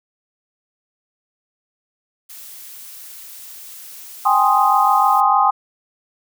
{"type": "noise", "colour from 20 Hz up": "blue", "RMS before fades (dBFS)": -37, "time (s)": [2.29, 5.21], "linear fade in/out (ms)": 10}
{"type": "chord", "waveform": "sine", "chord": "Ab major seventh", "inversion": "third", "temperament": "equal", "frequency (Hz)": [784, 830.6, 1046.5, 1244.5], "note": ["G5", "Ab5", "C6", "Eb6"], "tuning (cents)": [0, 0, 0, 0], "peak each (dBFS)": -17, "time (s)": [4.25, 5.51], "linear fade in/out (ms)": 10}
{"effects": []}